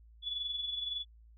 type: tone with amplitude modulation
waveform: sine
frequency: 3426 Hz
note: A7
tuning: 47 cents flat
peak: -32 dBFS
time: 0.22-1.05 s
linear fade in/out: 50 ms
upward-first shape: sine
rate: 21.7 Hz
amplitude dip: 55%
effects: added 56 Hz sine -55 dBFS peak until 1.37 s